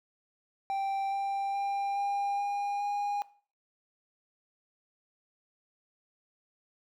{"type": "tone with pitch steps", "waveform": "triangle", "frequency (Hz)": [784, 790.4, 796.8, 803.3, 809.8, 816.3], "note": ["G5", "G5", "G5", "G5", "G#5", "G#5"], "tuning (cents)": [0, 14, 28, 42, -44, -30], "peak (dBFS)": -27, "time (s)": [0.7, 3.22], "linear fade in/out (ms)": 0, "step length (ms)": 420, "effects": ["noise-tail reverb RT60 0.4 s tail -18 dB re dry"]}